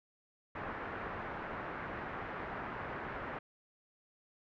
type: low-pass noise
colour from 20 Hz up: white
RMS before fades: -42 dBFS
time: 0.55-3.39 s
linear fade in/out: 5 ms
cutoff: 1700 Hz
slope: 24 dB/octave
effects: none